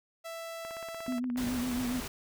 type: tone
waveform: sawtooth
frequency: 662 Hz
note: E5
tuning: 7 cents sharp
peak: -35 dBFS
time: 0.24-1.2 s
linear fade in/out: 20 ms
type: click train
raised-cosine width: 0.5 ms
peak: -31 dBFS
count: 22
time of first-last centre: 0.65-1.893 s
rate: 16.9 Hz
type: tone with vibrato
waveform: sine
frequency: 248 Hz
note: B3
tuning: 7 cents sharp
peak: -30 dBFS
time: 1.08-2 s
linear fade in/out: 0 ms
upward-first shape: sine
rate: 7.2 Hz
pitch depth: 50 cents each way
type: noise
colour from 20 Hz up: pink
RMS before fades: -39 dBFS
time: 1.37-2.08 s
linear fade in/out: 5 ms
effects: none